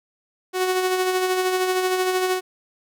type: tone with tremolo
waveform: sawtooth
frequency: 370 Hz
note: F#4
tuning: in tune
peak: -14 dBFS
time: 0.53-2.41 s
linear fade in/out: 50 ms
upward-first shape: sine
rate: 13 Hz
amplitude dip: 40%
effects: none